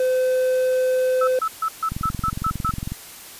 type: tone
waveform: triangle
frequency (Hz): 512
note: C5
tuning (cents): -38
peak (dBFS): -15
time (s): 0-1.39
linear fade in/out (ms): 2
type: tone bursts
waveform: sine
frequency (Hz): 1310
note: E6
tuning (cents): -11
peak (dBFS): -19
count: 8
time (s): 1.21-2.71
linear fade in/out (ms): 5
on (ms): 65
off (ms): 140
type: click train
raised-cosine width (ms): 5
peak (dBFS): -15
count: 23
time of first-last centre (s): 1.92-2.92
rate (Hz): 22
effects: white hiss -40 dBFS RMS until 3.39 s + resampled to 32000 Hz